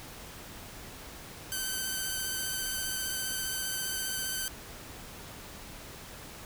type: tone with vibrato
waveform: 5% pulse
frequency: 1537 Hz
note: G6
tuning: 35 cents flat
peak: -21 dBFS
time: 1.52-4.48 s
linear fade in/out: 0 ms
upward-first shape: triangle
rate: 15 Hz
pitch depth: 24 cents each way
effects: pink hiss -46 dBFS RMS until 6.45 s